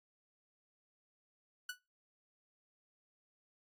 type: tone with exponential decay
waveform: sawtooth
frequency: 1480 Hz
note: F#6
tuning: in tune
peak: -33 dBFS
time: 1.69-1.79 s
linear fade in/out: 5 ms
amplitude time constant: 20 ms
effects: noise-tail reverb RT60 0.3 s tail -25 dB re dry + MP3 96 kbps